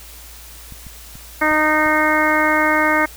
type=clicks; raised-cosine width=5 ms; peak=-25 dBFS; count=5; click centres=0.723 / 0.867 / 1.155 / 1.514 / 1.862 s
type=harmonic tone; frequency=307.6 Hz; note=D#4; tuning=20 cents flat; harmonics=1 / 2 / 3 / 4 / 5 / 6 / 7; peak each=-21 / -21 / -21 / -21 / -21 / -21 / -21 dBFS; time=1.41-3.06 s; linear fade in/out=10 ms
effects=added 57 Hz sine -40 dBFS peak until 3.16 s + white hiss -40 dBFS RMS until 3.16 s